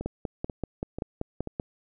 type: two click trains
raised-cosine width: 2 ms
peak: -20 / -16 dBFS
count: 4 / 9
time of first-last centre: 0.01-1.473 / 0.06-1.598 s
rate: 2.05 / 5.2 Hz
effects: none